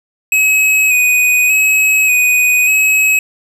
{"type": "tone with vibrato", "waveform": "square", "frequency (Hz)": 2524, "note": "D#7", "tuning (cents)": 24, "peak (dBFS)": -9, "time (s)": [0.32, 3.19], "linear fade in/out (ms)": 2, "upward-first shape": "square", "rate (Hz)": 0.85, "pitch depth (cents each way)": 24, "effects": []}